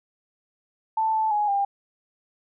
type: tone with pitch steps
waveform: sine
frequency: 883 / 876 / 835 / 799 Hz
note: A5 / A5 / G#5 / G5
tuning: +6 / -8 / +9 / +33 cents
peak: -20 dBFS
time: 0.97-1.65 s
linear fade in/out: 5 ms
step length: 170 ms
effects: none